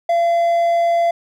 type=tone; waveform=triangle; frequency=682 Hz; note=F5; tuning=41 cents flat; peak=-11 dBFS; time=0.09-1.11 s; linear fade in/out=5 ms; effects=none